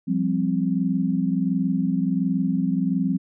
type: chord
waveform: sine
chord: F suspended second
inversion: none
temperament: equal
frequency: 174.61 / 196 / 261.6 Hz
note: F3 / G3 / C4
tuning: 0 / 0 / 0 cents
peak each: -24 dBFS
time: 0.07-3.18 s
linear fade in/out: 20 ms
effects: none